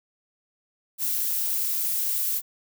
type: noise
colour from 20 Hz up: violet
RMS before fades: -26 dBFS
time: 0.98-2.42 s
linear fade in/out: 50 ms
effects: none